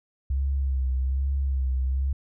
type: tone with vibrato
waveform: sine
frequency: 66.6 Hz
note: C2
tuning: 31 cents sharp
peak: -22 dBFS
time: 0.3-2.13 s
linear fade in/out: 5 ms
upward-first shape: sine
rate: 1.2 Hz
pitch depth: 54 cents each way
effects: none